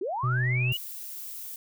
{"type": "linear sweep", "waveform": "sine", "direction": "up", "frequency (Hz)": [329.6, 2960], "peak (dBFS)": -28, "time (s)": [0.01, 0.77], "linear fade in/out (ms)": 5}
{"type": "tone", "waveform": "triangle", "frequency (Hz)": 124.9, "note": "B2", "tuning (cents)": 20, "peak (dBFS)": -22, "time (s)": [0.23, 0.73], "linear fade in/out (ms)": 10}
{"type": "noise", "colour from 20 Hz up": "violet", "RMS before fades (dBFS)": -39, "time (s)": [0.72, 1.56], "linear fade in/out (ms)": 2}
{"effects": []}